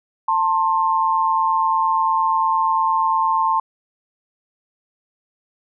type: tone pair together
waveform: sine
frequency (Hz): 891.4 / 1060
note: A5 / C6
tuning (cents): +22 / +22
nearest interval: minor third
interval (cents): 300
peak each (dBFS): -18 / -18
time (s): 0.28-3.6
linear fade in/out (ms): 5
effects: none